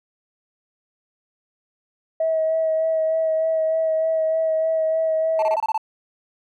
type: tone with vibrato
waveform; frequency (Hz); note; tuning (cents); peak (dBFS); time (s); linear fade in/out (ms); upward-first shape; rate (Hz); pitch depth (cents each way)
sine; 641; E5; -49; -17; 2.2-5.56; 5; sine; 3.3; 16
type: tone bursts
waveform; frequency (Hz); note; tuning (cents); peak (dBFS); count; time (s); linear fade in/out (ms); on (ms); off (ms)
triangle; 880; A5; 0; -16; 7; 5.39-5.778; 2; 34; 25
effects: tanh soft clip ceiling -12 dBFS